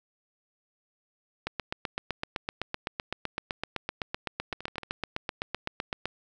two click trains, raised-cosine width 0.3 ms, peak -24 / -14 dBFS, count 6 / 37, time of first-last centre 4.53-4.909 / 1.47-6.056 s, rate 13.2 / 7.85 Hz, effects none

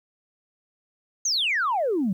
sine exponential sweep, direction down, 6645 to 174.61 Hz, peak -20 dBFS, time 1.25-2.13 s, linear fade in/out 5 ms, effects tanh soft clip ceiling -17 dBFS + 10-bit

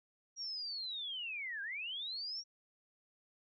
sine linear two-way sweep, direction down then up, 5700 to 1560 to 5700 Hz, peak -39 dBFS, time 0.36-2.44 s, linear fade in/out 50 ms, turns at 1.62 s, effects none

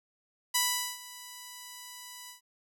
5% pulse tone with ADSR envelope, 987.8 Hz, B5, in tune, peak -12 dBFS, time 0.54-2.41 s, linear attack 13 ms, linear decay 420 ms, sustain -20 dB, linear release 120 ms, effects none

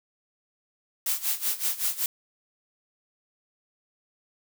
blue noise with tremolo, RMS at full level -25 dBFS, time 1.06-2.06 s, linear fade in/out 2 ms, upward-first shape sine, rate 5.3 Hz, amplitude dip 85%, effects none

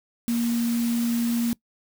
sine tone in noise, 234.8 Hz, A#3, 13 cents sharp, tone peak -21 dBFS, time 0.28-1.53 s, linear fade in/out 0 ms, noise white, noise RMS -36 dBFS, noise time 0.28-1.53 s, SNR +12 dB, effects noise-tail reverb RT60 0.1 s tail -22 dB re dry

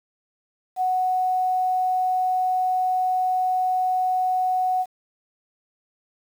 sine tone with quantisation, 740 Hz, F#5, in tune, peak -19 dBFS, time 0.76-4.86 s, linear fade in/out 50 ms, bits 8, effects none

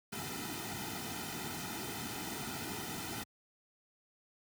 pink noise with comb filter, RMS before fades -41 dBFS, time 0.12-3.24 s, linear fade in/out 10 ms, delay 1.8 ms, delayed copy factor -0.85, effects high-pass 80 Hz 12 dB/octave

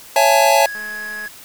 square chord, A major seventh, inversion first, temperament equal with one note detuned, 554.4 / 669.6 / 830.6 / 880 Hz, C#5 / E5 / G#5 / A5, 0 / +27 / 0 / 0 cents, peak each -17 dBFS, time 0.16-0.66 s, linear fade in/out 2 ms
triangle tone with pitch glide, 1661.2 to 1671.8 Hz, G#6 to G#6, 0 to +11 cents, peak -24 dBFS, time 0.45-1.28 s, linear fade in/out 5 ms, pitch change +11 cents, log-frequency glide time 0.74-0.85 s
click train, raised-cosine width 0.5 ms, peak -25 dBFS, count 110, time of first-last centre 0.75-1.259 s, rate 214 Hz
effects white hiss -40 dBFS RMS until 1.44 s

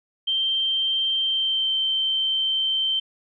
sine tone with pitch glide, 3141 to 3114 Hz, G7 to G7, +3 to -12 cents, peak -20 dBFS, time 0.27-3 s, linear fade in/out 10 ms, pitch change -15 cents, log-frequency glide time 1.23-1.72 s, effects none

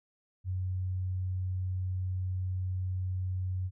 sine tone, 92.5 Hz, F#2, in tune, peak -30 dBFS, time 0.44-3.71 s, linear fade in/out 50 ms, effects none

